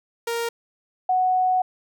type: tone pair in turn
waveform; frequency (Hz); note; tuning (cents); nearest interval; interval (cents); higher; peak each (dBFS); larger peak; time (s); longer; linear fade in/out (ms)
sawtooth / sine; 466.2 / 740; A#4 / F#5; 0 / 0; minor sixth; 800; second; -20 / -17; second; 0.27-0.49 / 1.09-1.62; second; 5
effects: none